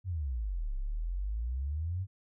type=exponential two-way sweep; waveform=sine; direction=down then up; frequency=98.7 to 32.38 to 98.7 Hz; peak=-31 dBFS; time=0.04-2.07 s; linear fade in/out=50 ms; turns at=0.75 s; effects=none